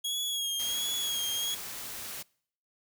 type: tone with vibrato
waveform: sawtooth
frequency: 3300 Hz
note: G#7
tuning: 12 cents flat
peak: -27 dBFS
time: 0.04-1.55 s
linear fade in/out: 10 ms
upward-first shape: sine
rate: 1.4 Hz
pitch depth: 44 cents each way
type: noise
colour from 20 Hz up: white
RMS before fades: -40 dBFS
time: 0.59-2.23 s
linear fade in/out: 10 ms
effects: noise-tail reverb RT60 0.6 s tail -25 dB re dry